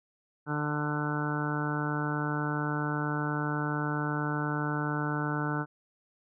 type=harmonic tone; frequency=148.7 Hz; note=D3; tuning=22 cents sharp; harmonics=1 / 2 / 3 / 4 / 5 / 6 / 7 / 8 / 9 / 10; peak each=-32 / -34 / -40 / -44 / -43 / -39 / -43 / -44 / -38 / -37 dBFS; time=0.46-5.66 s; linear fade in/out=50 ms; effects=none